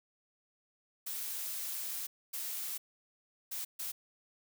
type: noise bursts at uneven times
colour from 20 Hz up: blue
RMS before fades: -39 dBFS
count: 4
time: 1.06-2.07 / 2.33-2.78 / 3.51-3.65 / 3.79-3.92 s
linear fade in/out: 10 ms
effects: none